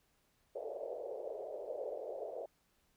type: band-pass noise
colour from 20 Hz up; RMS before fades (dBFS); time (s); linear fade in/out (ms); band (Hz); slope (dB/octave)
white; -43; 0.55-2.46; 5; 420 to 630; 48
effects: pink hiss -75 dBFS RMS until 2.96 s